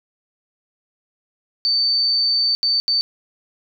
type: tone bursts at uneven times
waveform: sine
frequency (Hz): 4561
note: C#8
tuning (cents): +49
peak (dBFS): -15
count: 3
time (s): 1.65-2.55 / 2.63-2.8 / 2.88-3.01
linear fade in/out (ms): 0
effects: none